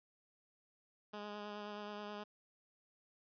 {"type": "tone with vibrato", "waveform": "10% pulse", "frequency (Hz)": 207.7, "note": "G#3", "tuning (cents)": 0, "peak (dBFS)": -36, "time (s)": [1.13, 2.24], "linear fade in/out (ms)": 10, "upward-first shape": "sine", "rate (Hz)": 9.4, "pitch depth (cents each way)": 17, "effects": ["resampled to 11025 Hz"]}